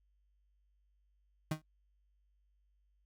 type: tone with exponential decay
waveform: 35% pulse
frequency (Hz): 155.56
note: D#3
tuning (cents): 0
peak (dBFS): -28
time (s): 1.51-1.62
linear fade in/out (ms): 5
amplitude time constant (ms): 23
effects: noise-tail reverb RT60 0.1 s tail -18 dB re dry + added 50 Hz sine -70 dBFS peak until 3.05 s